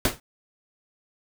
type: noise with exponential decay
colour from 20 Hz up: pink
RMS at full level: -18 dBFS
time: 0.05-0.2 s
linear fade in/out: 2 ms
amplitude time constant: 32 ms
effects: none